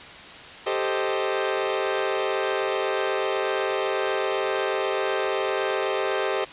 sawtooth chord, A half-diminished seventh, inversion third, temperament equal, 392 / 440 / 523.3 / 622.3 Hz, G4 / A4 / C5 / Eb5, 0 / 0 / 0 / 0 cents, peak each -23 / -26 / -25 / -26 dBFS, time 0.66-6.45 s, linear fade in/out 10 ms, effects white hiss -41 dBFS RMS until 6.52 s + resampled to 8000 Hz

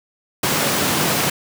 pink high-pass noise, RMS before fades -19 dBFS, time 0.43-1.3 s, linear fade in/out 5 ms, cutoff 120 Hz, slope 24 dB/octave, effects none

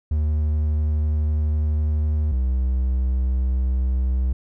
triangle tone pair in turn, 76 / 63.8 Hz, D#2 / C2, -40 / -43 cents, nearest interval minor third, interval 303 cents, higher first, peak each -16 dBFS, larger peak neither, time 0.11-2.32 / 2.32-4.33 s, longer first, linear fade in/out 5 ms, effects none

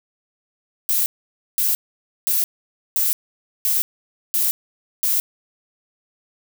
violet noise bursts, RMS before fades -19 dBFS, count 7, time 0.89-5.2 s, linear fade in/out 0 ms, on 170 ms, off 520 ms, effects none

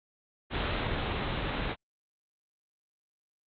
pink low-pass noise, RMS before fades -32 dBFS, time 0.5-1.76 s, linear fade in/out 50 ms, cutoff 3900 Hz, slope 96 dB/octave, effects Opus 48 kbps

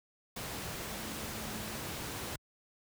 sine tone in noise, 217.2 Hz, A3, 22 cents flat, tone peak -47 dBFS, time 0.85-1.78 s, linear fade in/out 5 ms, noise pink, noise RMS -40 dBFS, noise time 0.36-2.36 s, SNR -10 dB, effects high-pass 60 Hz 12 dB/octave

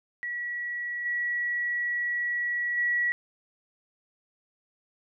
sine tone with level steps, 1931 Hz, B6, 39 cents flat, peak -30 / -26 / -23 dBFS, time 0.23-3.12 s, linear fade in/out 0 ms, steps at 1.05 / 2.77 s, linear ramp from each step 10 ms, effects none

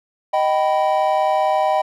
triangle chord, Eb augmented, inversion none, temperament equal with one note detuned, 622.3 / 773.2 / 987.8 Hz, Eb5 / G5 / B5, 0 / -24 / 0 cents, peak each -17 / -16 / -21 dBFS, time 0.33-1.82 s, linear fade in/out 10 ms, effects none

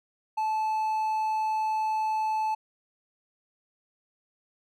triangle tone, 870 Hz, A5, 20 cents flat, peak -23 dBFS, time 0.37-2.55 s, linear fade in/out 10 ms, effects none

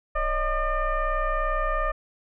sine tone with frequency modulation, 622.3 Hz, D#5, in tune, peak -22 dBFS, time 0.15-1.92 s, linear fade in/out 10 ms, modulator 591 Hz, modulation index 1.7, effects none

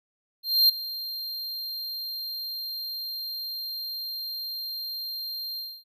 square tone with ADSR envelope, 4186 Hz, C8, in tune, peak -15 dBFS, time 0.43-5.84 s, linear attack 260 ms, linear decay 11 ms, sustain -17 dB, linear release 260 ms, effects none

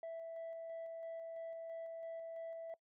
sine tone with tremolo, 659.3 Hz, E5, in tune, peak -40 dBFS, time 0.03-2.74 s, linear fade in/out 2 ms, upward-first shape square, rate 3 Hz, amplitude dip 25%, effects noise-tail reverb RT60 0.1 s tail -23 dB re dry + tanh soft clip ceiling -42 dBFS

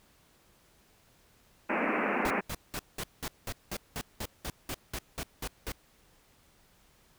pink band-pass noise, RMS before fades -30 dBFS, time 1.69-2.41 s, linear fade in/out 10 ms, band 190 to 2600 Hz, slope 96 dB/octave
pink noise bursts, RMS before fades -36 dBFS, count 15, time 2.25-5.72 s, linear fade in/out 2 ms, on 54 ms, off 190 ms
effects pink hiss -64 dBFS RMS until 7.18 s

